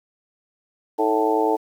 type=harmonic tone with a mistuned harmonic; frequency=110 Hz; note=A2; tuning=in tune; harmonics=3 / 4 / 5 / 6 / 7 / 8; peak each=-24 / -21 / -29 / -28 / -26 / -23 dBFS; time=0.98-1.57 s; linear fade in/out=20 ms; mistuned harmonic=3; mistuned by=-60 cents; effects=8-bit

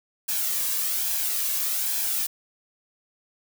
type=noise with flanger; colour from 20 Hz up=blue; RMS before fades=-26 dBFS; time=0.28-2.27 s; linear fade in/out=10 ms; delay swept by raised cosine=1.2 to 1.81 ms; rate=1.2 Hz; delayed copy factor=+0.5; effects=none

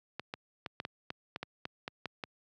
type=clicks; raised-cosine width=0.3 ms; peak=-21 dBFS; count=12; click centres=0.196 / 0.339 / 0.662 / 0.801 / 0.851 / 1.104 / 1.361 / 1.43 / 1.654 / 1.879 / 2.057 / 2.238 s; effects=high-pass 100 Hz 12 dB/octave

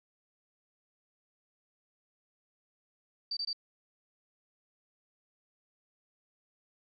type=tone bursts; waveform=sine; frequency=4638 Hz; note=D8; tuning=22 cents flat; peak=-32 dBFS; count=3; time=3.31-3.531 s; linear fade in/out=5 ms; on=59 ms; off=22 ms; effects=none

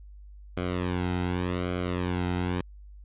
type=tone with flanger; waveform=sawtooth; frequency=89.7 Hz; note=F2; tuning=47 cents sharp; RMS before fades=-29 dBFS; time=0.57-2.61 s; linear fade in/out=0 ms; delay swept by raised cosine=1.1 to 1.76 ms; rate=0.86 Hz; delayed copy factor=-0.8; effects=added 50 Hz sine -44 dBFS peak until 3.04 s + resampled to 8000 Hz

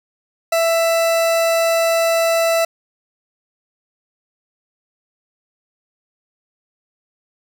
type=tone; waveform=40% pulse; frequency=663 Hz; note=E5; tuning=10 cents sharp; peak=-13 dBFS; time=0.52-2.65 s; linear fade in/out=5 ms; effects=9-bit

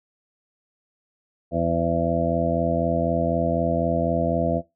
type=harmonic tone; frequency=84 Hz; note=E2; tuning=33 cents sharp; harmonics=1 / 2 / 3 / 4 / 6 / 7 / 8; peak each=-30 / -27 / -28 / -30 / -28 / -28 / -25 dBFS; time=1.51-4.62 s; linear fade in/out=50 ms; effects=noise-tail reverb RT60 0.2 s tail -18 dB re dry

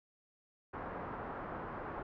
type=low-pass noise; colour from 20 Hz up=white; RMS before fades=-43 dBFS; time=0.73-2.03 s; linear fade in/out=10 ms; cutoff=1300 Hz; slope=24 dB/octave; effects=none

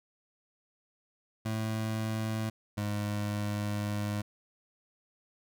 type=tone pair in turn; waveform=25% pulse; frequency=110 / 103.83 Hz; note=A2 / G#2; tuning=0 / 0 cents; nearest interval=minor second; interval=100 cents; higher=first; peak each=-27 dBFS; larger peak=neither; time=1.45-2.5 / 2.77-4.22 s; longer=second; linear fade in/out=10 ms; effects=none

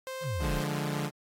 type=tone; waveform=sawtooth; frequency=523.3 Hz; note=C5; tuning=in tune; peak=-32 dBFS; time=0.07-0.64 s; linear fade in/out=0 ms
type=exponential sweep; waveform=sine; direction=down; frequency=168.4 to 30.6 Hz; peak=-30 dBFS; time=0.22-0.62 s; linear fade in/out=50 ms
type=chord; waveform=sawtooth; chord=D diminished; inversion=none; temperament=equal; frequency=146.83 / 174.61 / 207.7 Hz; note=D3 / F3 / Ab3; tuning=0 / 0 / 0 cents; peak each=-28 / -33 / -33 dBFS; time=0.39-1.11 s; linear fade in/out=50 ms
effects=AAC 48 kbps

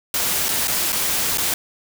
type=noise with dropouts; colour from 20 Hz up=white; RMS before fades=-21 dBFS; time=0.14-1.54 s; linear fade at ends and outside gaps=2 ms; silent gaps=0.485-0.489 / 0.674-0.68 / 0.922-0.927 / 1.374-1.381 s; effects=none

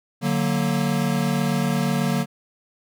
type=chord; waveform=square; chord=D augmented; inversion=none; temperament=equal; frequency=146.83 / 185 / 233.1 Hz; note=D3 / F#3 / A#3; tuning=0 / 0 / 0 cents; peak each=-25 dBFS; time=0.21-2.26 s; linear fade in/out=50 ms; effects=none

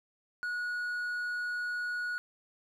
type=tone with hard clipping; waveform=sine; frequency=1457 Hz; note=F#6; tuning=27 cents flat; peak=-33 dBFS; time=0.43-2.18 s; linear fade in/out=0 ms; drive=3 dB; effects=none

